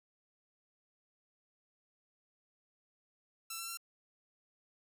5% pulse tone with pitch steps, 1336 / 1349.2 / 1362.5 Hz, E6 / E6 / F6, +23 / +40 / -43 cents, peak -29 dBFS, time 3.5-3.773 s, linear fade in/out 5 ms, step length 91 ms, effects none

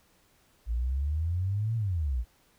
sine exponential two-way sweep, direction up then down, 55 to 116.4 to 55 Hz, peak -26 dBFS, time 0.66-2.25 s, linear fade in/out 50 ms, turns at 1.76 s, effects pink hiss -65 dBFS RMS until 2.58 s

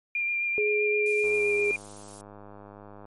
sine tone with vibrato, 2393 Hz, D7, 32 cents sharp, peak -25 dBFS, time 0.15-1.76 s, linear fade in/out 2 ms, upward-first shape sine, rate 7.7 Hz, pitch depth 15 cents each way
sine tone with pitch glide, 419.8 to 412.1 Hz, G#4 to G#4, +19 to -13 cents, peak -24 dBFS, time 0.58-1.71 s, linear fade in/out 0 ms, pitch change -32 cents, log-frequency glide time 1.34-1.48 s
violet noise, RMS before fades -42 dBFS, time 1.06-2.21 s, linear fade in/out 0 ms
click train, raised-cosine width 1 ms, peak -32 dBFS, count 186, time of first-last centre 1.24-3.054 s, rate 102 Hz
effects MP3 48 kbps

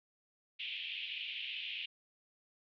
pink band-pass noise, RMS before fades -42 dBFS, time 0.59-1.86 s, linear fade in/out 10 ms, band 2500 to 3300 Hz, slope 48 dB/octave, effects none

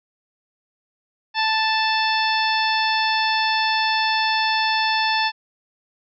harmonic tone, 880 Hz, A5, in tune, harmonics 1 / 2 / 3 / 4 / 5 / 6, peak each -21 / -24 / -26 / -27 / -28 / -29 dBFS, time 1.34-5.32 s, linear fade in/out 50 ms, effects none

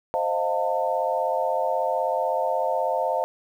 sine chord, F dominant seventh, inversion second, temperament equal with one note detuned, 523.3 / 622.3 / 698.5 / 896.9 Hz, C5 / Eb5 / F5 / A5, 0 / 0 / 0 / +33 cents, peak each -27 dBFS, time 0.14-3.24 s, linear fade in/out 0 ms, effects 9-bit

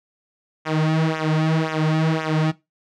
sawtooth tone with flanger, 157.9 Hz, D#3, 26 cents sharp, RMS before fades -20 dBFS, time 0.65-2.52 s, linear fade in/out 20 ms, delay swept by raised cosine 0.22 to 4.42 ms, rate 1.9 Hz, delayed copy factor -0.95, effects noise-tail reverb RT60 0.2 s tail -18 dB re dry + low-pass 4000 Hz 12 dB/octave

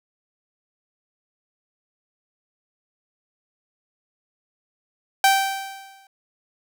sawtooth tone with exponential decay, 779 Hz, G5, 11 cents flat, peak -8 dBFS, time 5.24-6.07 s, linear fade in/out 2 ms, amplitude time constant 180 ms, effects none

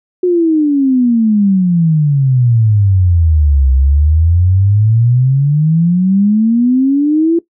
sine exponential two-way sweep, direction down then up, 366.6 to 64.8 to 341.4 Hz, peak -7 dBFS, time 0.23-7.39 s, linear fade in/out 5 ms, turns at 3.72 s, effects noise-tail reverb RT60 0.1 s tail -17 dB re dry

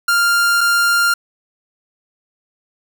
45% pulse tone pair in turn, 1396.9 / 1396.9 Hz, F6 / F6, 0 / 0 cents, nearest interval unison, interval 0 cents, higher neither, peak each -12 dBFS, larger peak neither, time 0.08-0.61 / 0.61-1.14 s, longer neither, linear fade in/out 5 ms, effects none

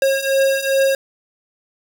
square beating tone pair, 540 / 542.5 Hz, C#5 / C#5, -45 / -37 cents, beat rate 2.5 Hz, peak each -20 / -17 dBFS, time 0.02-0.95 s, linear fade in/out 2 ms, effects none

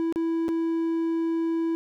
triangle tone with dropouts, 329.6 Hz, E4, in tune, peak -21 dBFS, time 0-1.75 s, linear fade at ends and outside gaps 0 ms, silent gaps 0.125-0.159 / 0.482-0.489 s, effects none

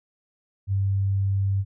sine tone, 98 Hz, G2, in tune, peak -20 dBFS, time 0.67-1.65 s, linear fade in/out 50 ms, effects none

